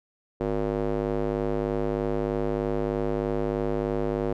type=tone with band-pass filter; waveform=square; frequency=51.6 Hz; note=G#1; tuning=10 cents flat; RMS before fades=-27 dBFS; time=0.4-4.33 s; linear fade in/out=5 ms; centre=440 Hz; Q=1.8; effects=none